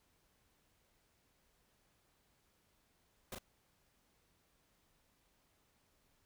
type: noise with echo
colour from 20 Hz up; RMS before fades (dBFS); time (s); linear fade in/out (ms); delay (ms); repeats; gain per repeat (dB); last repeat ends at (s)
pink; -45; 3.32-3.35; 2; 36; 1; -3; 3.386
effects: pink hiss -75 dBFS RMS until 6.25 s